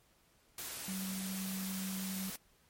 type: tone in noise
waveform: sine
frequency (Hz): 190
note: F#3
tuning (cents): +46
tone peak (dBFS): -38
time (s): 0.88-2.3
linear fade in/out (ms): 2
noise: white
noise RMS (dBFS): -43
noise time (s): 0.58-2.36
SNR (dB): +2
effects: pink hiss -69 dBFS RMS until 2.69 s + MP3 64 kbps